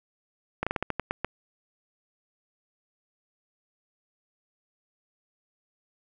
slowing click train, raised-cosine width 0.5 ms, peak -12 dBFS, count 9, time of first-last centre 0.63-1.246 s, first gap 36 ms, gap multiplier 1.21, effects none

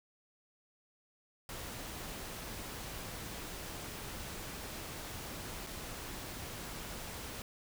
pink noise with dropouts, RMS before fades -44 dBFS, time 1.49-7.42 s, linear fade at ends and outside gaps 1 ms, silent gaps 5.666-5.67 s, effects none

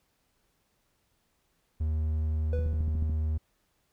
triangle tone, 77.78 Hz, D#2, in tune, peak -24 dBFS, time 1.8-3.38 s, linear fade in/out 10 ms
triangle tone with exponential decay, 493.9 Hz, B4, in tune, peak -28 dBFS, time 2.53-2.91 s, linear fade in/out 1 ms, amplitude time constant 82 ms
click train, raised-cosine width 5 ms, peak -25 dBFS, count 8, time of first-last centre 2.59-3.097 s, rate 13.8 Hz
effects pink hiss -73 dBFS RMS until 3.92 s

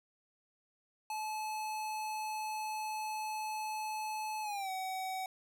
square tone with pitch glide, 862 to 754.8 Hz, A5 to F#5, -36 to +34 cents, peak -37 dBFS, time 1.1-5.26 s, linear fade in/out 2 ms, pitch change -230 cents, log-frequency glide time 4.42-4.7 s, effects none

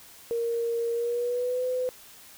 sine tone with pitch glide, 466.2 to 505.5 Hz, A#4 to B4, 0 to +40 cents, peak -25 dBFS, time 0.31-1.89 s, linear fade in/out 0 ms, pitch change +140 cents, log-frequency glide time 0.92-1.64 s, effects white hiss -50 dBFS RMS until 2.37 s

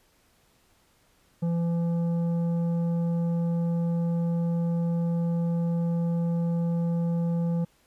triangle tone with tanh clipping, 169.3 Hz, E3, 46 cents sharp, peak -25 dBFS, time 1.42-7.65 s, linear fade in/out 10 ms, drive 13 dB, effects pink hiss -64 dBFS RMS until 7.86 s + resampled to 32000 Hz

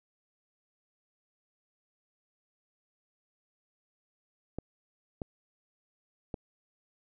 clicks, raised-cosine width 2 ms, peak -22 dBFS, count 3, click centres 4.586 / 5.218 / 6.342 s, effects none

